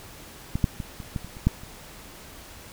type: clicks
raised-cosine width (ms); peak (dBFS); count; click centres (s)
5; -13 / -7 / -19 / -24 / -16 / -26 / -27 / -6 / -29; 9; 0.555 / 0.642 / 0.802 / 1.002 / 1.162 / 1.246 / 1.369 / 1.47 / 1.635
effects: pink hiss -45 dBFS RMS until 2.72 s